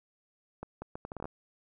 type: accelerating click train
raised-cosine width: 1 ms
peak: -25 dBFS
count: 10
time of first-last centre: 0.63-1.255 s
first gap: 190 ms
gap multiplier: 0.71
effects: none